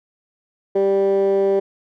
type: tone with band-pass filter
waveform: 15% pulse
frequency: 196 Hz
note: G3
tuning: in tune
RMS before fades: -17 dBFS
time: 0.75-1.6 s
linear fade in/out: 10 ms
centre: 450 Hz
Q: 7.1
effects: none